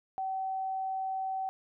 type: tone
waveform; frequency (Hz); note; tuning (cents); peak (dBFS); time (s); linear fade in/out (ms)
sine; 764; G5; -45; -31; 0.18-1.49; 0
effects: none